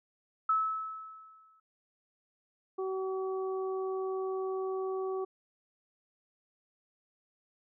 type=tone with exponential decay; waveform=sine; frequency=1300 Hz; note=E6; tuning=24 cents flat; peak=-23 dBFS; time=0.49-1.6 s; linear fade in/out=5 ms; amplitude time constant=240 ms
type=harmonic tone; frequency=379.4 Hz; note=F#4; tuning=43 cents sharp; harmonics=1 / 2 / 3; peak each=-32 / -43 / -43 dBFS; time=2.78-5.25 s; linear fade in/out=10 ms
effects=none